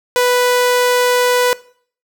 sawtooth tone, 493.9 Hz, B4, in tune, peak -7 dBFS, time 0.16-1.53 s, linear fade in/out 0 ms, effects noise-tail reverb RT60 0.5 s tail -20 dB re dry

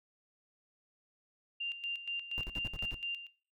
sine tone with tremolo, 2788 Hz, F7, 4 cents flat, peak -34 dBFS, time 1.6-3.27 s, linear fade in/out 10 ms, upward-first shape square, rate 4.2 Hz, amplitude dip 70%
brown noise bursts, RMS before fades -40 dBFS, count 7, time 2.38-2.943 s, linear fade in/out 0 ms, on 29 ms, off 60 ms
effects noise-tail reverb RT60 0.4 s tail -19 dB re dry

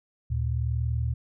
sine tone pair together, 75.9 / 116.66 Hz, D#2 / A#2, -42 / +2 cents, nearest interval perfect fifth, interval 744 cents, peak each -27 dBFS, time 0.3-1.14 s, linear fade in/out 10 ms, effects none

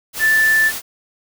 sine tone in noise, 1760 Hz, A6, in tune, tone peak -11 dBFS, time 0.19-0.72 s, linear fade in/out 50 ms, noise white, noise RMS -26 dBFS, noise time 0.13-0.82 s, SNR +12 dB, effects none

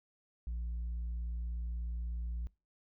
sine tone with tanh clipping, 58.27 Hz, A#1, in tune, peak -36 dBFS, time 0.47-2.47 s, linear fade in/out 0 ms, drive 2 dB, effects noise-tail reverb RT60 0.3 s tail -24 dB re dry

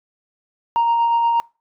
sine tone with tremolo, 932.3 Hz, A#5, in tune, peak -11 dBFS, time 0.76-1.4 s, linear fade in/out 0 ms, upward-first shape sine, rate 8.4 Hz, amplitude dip 30%, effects noise-tail reverb RT60 0.3 s tail -26 dB re dry + tanh soft clip ceiling -12 dBFS

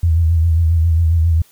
sine tone with vibrato, 82.41 Hz, E2, in tune, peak -10 dBFS, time 0.03-1.42 s, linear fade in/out 5 ms, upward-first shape sine, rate 7.4 Hz, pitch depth 60 cents each way, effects white hiss -51 dBFS RMS until 1.51 s

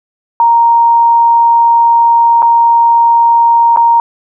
sine tone with dropouts, 932.3 Hz, A#5, in tune, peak -4 dBFS, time 0.4-4 s, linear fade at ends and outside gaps 1 ms, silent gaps 2.421-2.427 / 3.762-3.772 s, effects none

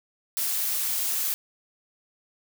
blue noise, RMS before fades -27 dBFS, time 0.37-1.34 s, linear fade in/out 0 ms, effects none

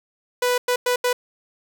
sawtooth tone bursts at uneven times, 493.9 Hz, B4, in tune, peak -14 dBFS, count 4, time 0.42-0.58 / 0.68-0.76 / 0.86-0.96 / 1.04-1.13 s, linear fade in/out 5 ms, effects none

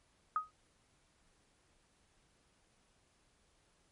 sine tone with exponential decay, 1255 Hz, D#6, 15 cents sharp, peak -27 dBFS, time 0.36-0.51 s, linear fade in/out 1 ms, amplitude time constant 31 ms, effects pink hiss -72 dBFS RMS until 3.91 s + MP3 48 kbps

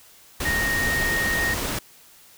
sine tone in noise, 1859 Hz, A#6, 5 cents flat, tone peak -22 dBFS, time 0.45-1.54 s, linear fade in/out 5 ms, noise pink, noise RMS -27 dBFS, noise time 0.4-1.79 s, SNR +2 dB, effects white hiss -51 dBFS RMS until 2.37 s

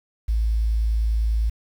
sine tone, 55 Hz, A1, in tune, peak -18 dBFS, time 0.28-1.5 s, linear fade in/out 10 ms, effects 8-bit

